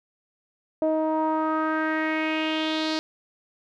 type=tone with low-pass filter sweep; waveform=sawtooth; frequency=314.2 Hz; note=D#4; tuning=17 cents sharp; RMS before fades=-25 dBFS; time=0.82-2.99 s; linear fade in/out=0 ms; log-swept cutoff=650 to 4600 Hz; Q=3.8; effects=none